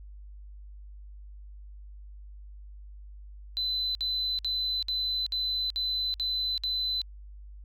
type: tone bursts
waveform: sine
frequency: 4024 Hz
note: B7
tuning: 32 cents sharp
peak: -26 dBFS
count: 8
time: 3.57-7.016 s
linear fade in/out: 0 ms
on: 380 ms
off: 58 ms
effects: tanh soft clip ceiling -22 dBFS + added 50 Hz sine -43 dBFS peak until 7.64 s